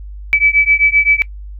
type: beating tone pair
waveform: sine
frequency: 2295 / 2302.7 Hz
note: D7 / D7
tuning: -40 / -35 cents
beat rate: 7.7 Hz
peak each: -12 dBFS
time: 0.33-1.22 s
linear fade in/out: 0 ms
effects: noise-tail reverb RT60 0.1 s tail -21 dB re dry + added 50 Hz sine -27 dBFS peak until 1.59 s